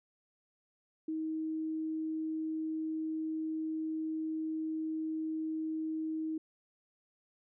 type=tone; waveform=sine; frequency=316.3 Hz; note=D#4; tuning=29 cents sharp; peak=-33 dBFS; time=1.08-6.38 s; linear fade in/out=5 ms; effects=none